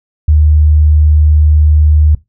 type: tone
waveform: sine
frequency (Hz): 76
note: D#2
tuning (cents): -40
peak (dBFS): -4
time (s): 0.28-2.15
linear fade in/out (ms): 5
effects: noise-tail reverb RT60 0.2 s tail -19 dB re dry